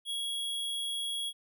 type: tone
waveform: square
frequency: 3322 Hz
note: G#7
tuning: in tune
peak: -33 dBFS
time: 0.05-1.33 s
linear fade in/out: 50 ms
effects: none